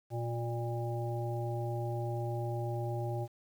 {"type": "harmonic tone with a mistuned harmonic", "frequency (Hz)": 118.6, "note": "A#2", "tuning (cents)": 30, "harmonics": [1, 3, 5, 7], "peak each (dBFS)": [-34, -40, -42, -42], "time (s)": [0.1, 3.28], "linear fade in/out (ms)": 50, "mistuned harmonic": 7, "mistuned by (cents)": -43, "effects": ["10-bit"]}